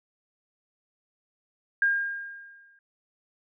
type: tone with exponential decay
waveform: sine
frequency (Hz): 1612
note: G6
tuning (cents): +48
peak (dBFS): -18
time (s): 1.82-2.79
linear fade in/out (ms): 2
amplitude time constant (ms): 210
effects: none